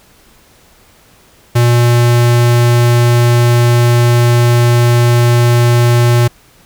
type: tone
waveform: square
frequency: 119.9 Hz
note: A#2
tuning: 49 cents sharp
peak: -7 dBFS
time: 1.55-6.28 s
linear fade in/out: 10 ms
effects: pink hiss -46 dBFS RMS until 6.65 s